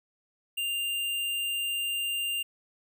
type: tone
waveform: square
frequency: 2794 Hz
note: F7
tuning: in tune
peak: -29 dBFS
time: 0.57-2.43 s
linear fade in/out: 10 ms
effects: none